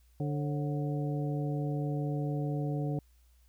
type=harmonic tone with a mistuned harmonic; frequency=146.8 Hz; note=D3; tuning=in tune; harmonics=1 / 2 / 3 / 4 / 5; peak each=-31 / -37 / -41 / -43 / -45 dBFS; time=0.2-2.99 s; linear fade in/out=2 ms; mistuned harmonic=4; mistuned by=-130 cents; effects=added 60 Hz sine -60 dBFS peak until 3.48 s + white hiss -72 dBFS RMS until 3.48 s